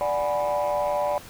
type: chord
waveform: sine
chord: G# half-diminished seventh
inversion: second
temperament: equal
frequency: 587.3 / 740 / 830.6 / 987.8 Hz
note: D5 / F#5 / G#5 / B5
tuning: 0 / 0 / 0 / 0 cents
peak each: -23 / -28 / -29 / -28 dBFS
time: 0.01-1.18 s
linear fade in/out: 0 ms
effects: tanh soft clip ceiling -17 dBFS + pink hiss -44 dBFS RMS until 1.29 s